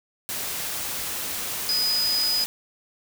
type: tone in noise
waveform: sine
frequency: 4978 Hz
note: D#8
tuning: in tune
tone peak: -21 dBFS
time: 1.69-2.44 s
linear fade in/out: 0 ms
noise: white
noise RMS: -30 dBFS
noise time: 0.29-2.46 s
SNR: +6 dB
effects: none